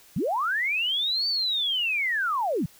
sine linear two-way sweep, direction up then down, 122.7 to 4605 to 122.7 Hz, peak -23 dBFS, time 0.16-2.66 s, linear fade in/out 5 ms, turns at 1.28 s, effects white hiss -54 dBFS RMS until 2.79 s

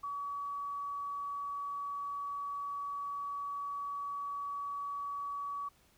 sine tone, 1136 Hz, C#6, 42 cents sharp, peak -36 dBFS, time 0.03-5.69 s, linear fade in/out 10 ms, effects pink hiss -67 dBFS RMS until 5.97 s

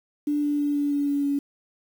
sine tone with pitch steps, 293.7 / 291.8 / 290 / 288.2 / 286.3 / 284.5 / 282.7 Hz, D4 / D4 / D4 / D4 / D4 / C#4 / C#4, 0 / -11 / -22 / -33 / -44 / +45 / +34 cents, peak -21 dBFS, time 0.27-1.39 s, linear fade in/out 5 ms, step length 160 ms, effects 8-bit

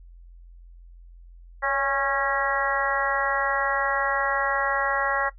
harmonic tone with a mistuned harmonic, 274.3 Hz, C#4, 18 cents flat, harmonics 2 / 3 / 4 / 5 / 6 / 7, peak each -29 / -29 / -29 / -29 / -29 / -29 dBFS, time 1.62-5.3 s, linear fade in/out 20 ms, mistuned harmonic 2, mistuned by +36 cents, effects noise-tail reverb RT60 0.1 s tail -17 dB re dry + added 43 Hz sine -44 dBFS peak until 5.38 s

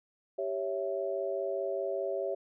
sine chord, C# diminished, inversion second, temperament equal, 392 / 554.4 / 659.3 Hz, G4 / C#5 / E5, 0 / 0 / 0 cents, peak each -35 / -34 / -36 dBFS, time 0.38-2.35 s, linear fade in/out 10 ms, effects none

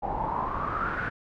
pink noise with low-pass filter sweep, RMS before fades -30 dBFS, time 0.02-1.1 s, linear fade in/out 20 ms, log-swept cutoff 790 to 1600 Hz, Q 8.4, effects none

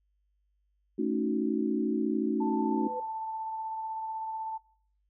sine chord, D# half-diminished seventh, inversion second, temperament equal, 220 / 277.2 / 311.1 / 370 Hz, A3 / C#4 / D#4 / F#4, 0 / 0 / 0 / 0 cents, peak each -32 dBFS, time 0.98-2.88 s, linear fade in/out 10 ms
sine tone with tremolo, 884 Hz, A5, 8 cents sharp, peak -32 dBFS, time 2.4-4.58 s, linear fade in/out 10 ms, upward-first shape triangle, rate 16 Hz, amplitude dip 30%
sine tone with exponential growth, 501 Hz, B4, 25 cents sharp, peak -32 dBFS, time 2.49-3 s, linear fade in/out 5 ms, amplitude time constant 110 ms
effects noise-tail reverb RT60 0.5 s tail -19 dB re dry + added 50 Hz sine -70 dBFS peak until 5.09 s

